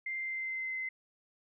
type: tone with pitch glide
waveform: sine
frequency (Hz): 2093 to 2058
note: C7 to C7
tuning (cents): 0 to -29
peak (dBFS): -34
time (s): 0.06-0.89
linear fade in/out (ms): 5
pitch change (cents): -29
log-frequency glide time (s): 0.17-0.75
effects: none